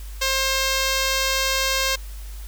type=tone; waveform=5% pulse; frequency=532 Hz; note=C5; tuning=29 cents sharp; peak=-8 dBFS; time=0.21-1.96 s; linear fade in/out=10 ms; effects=added 50 Hz sine -32 dBFS peak until 2.47 s + white hiss -46 dBFS RMS until 2.47 s